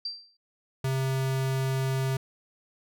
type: tone with exponential decay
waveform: sine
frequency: 4699 Hz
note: D8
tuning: in tune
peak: -28 dBFS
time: 0.05-0.37 s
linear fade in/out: 5 ms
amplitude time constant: 68 ms
type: tone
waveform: square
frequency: 132.9 Hz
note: C3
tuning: 27 cents sharp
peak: -26 dBFS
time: 0.84-2.17 s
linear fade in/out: 5 ms
effects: none